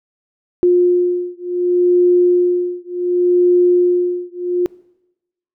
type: beating tone pair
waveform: sine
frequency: 355.4 / 356.08 Hz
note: F4 / F4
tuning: +30 / +34 cents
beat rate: 0.68 Hz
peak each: -14 dBFS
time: 0.63-4.66 s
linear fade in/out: 0 ms
effects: noise-tail reverb RT60 0.9 s tail -22 dB re dry